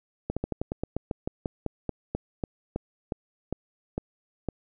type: slowing click train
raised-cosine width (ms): 2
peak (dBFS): -15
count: 20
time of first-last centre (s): 0.3-4.487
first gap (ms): 66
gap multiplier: 1.12
effects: none